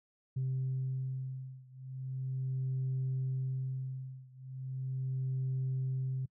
sine beating tone pair, 130.81 / 131.19 Hz, C3 / C3, 0 / +5 cents, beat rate 0.38 Hz, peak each -35 / -36 dBFS, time 0.36-6.26 s, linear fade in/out 10 ms, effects noise-tail reverb RT60 0.1 s tail -25 dB re dry + tanh soft clip ceiling -28 dBFS

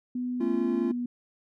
sine tone with pitch glide, 248.3 to 243.6 Hz, B3 to B3, +9 to -24 cents, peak -28 dBFS, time 0.15-1.06 s, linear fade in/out 5 ms, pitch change -33 cents, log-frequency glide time 0.34-0.89 s
triangle chord, A augmented, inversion none, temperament just, 220 / 275 / 343.8 Hz, A3 / C#4 / E#4, 0 / -14 / -27 cents, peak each -30 / -30 / -26 dBFS, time 0.4-0.92 s, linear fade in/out 10 ms
effects none

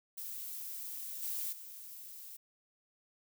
violet noise with level steps, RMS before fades -43 / -38 / -49 dBFS, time 0.17-2.37 s, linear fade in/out 10 ms, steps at 1.22 / 1.52 s, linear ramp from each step 10 ms, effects none

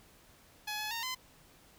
10% pulse tone with pitch steps, 844 / 852 / 921 / 1025 Hz, G#5 / G#5 / A#5 / C6, +28 / +44 / -21 / -36 cents, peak -27 dBFS, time 0.67-1.15 s, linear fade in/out 10 ms, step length 120 ms, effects pink hiss -61 dBFS RMS until 1.78 s

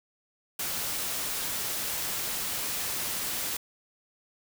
white noise, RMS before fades -32 dBFS, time 0.59-3.57 s, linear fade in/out 5 ms, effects none

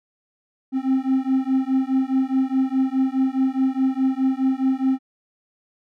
triangle beating tone pair, 261.6 / 266.4 Hz, C4 / C4, 0 / +31 cents, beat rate 4.8 Hz, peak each -19 dBFS, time 0.72-4.99 s, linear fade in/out 50 ms, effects none

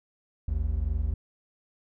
triangle tone pair together, 54.49 / 77.4 Hz, A1 / D#2, -16 / -9 cents, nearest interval tritone, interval 607 cents, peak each -26 dBFS, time 0.48-1.14 s, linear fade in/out 5 ms, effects none

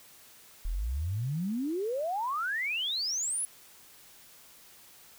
sine exponential sweep, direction up, 37.4 to 10940 Hz, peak -29 dBFS, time 0.65-3.45 s, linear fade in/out 0 ms, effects white hiss -55 dBFS RMS until 5.18 s

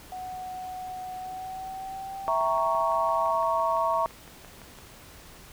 sine tone with pitch glide, 740 to 793.1 Hz, F#5 to G5, 0 to +20 cents, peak -34 dBFS, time 0.12-3.31 s, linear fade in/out 2 ms, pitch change +120 cents, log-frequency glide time 1.16-2.54 s
sine chord, A# diminished, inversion second, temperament equal, 659.3 / 932.3 / 1108.7 Hz, E5 / A#5 / C#6, 0 / 0 / 0 cents, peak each -27 dBFS, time 2.28-4.06 s, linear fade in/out 0 ms
click train, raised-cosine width 0.5 ms, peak -32 dBFS, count 15, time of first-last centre 2.41-4.787 s, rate 5.89 Hz
effects pink hiss -49 dBFS RMS until 5.52 s

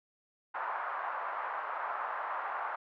pink band-pass noise, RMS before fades -37 dBFS, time 0.54-2.76 s, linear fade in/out 10 ms, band 810 to 1400 Hz, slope 24 dB/octave, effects none

